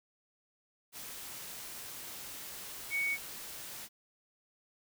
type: tone in noise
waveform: sine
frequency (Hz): 2232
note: C#7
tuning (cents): +11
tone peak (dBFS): -30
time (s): 2.9-3.18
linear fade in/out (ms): 50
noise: white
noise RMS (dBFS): -45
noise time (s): 0.92-3.89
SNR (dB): +12
effects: none